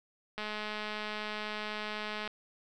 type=click train; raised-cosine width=0.3 ms; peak=-22 dBFS; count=403; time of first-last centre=0.38-2.276 s; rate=212 Hz; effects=none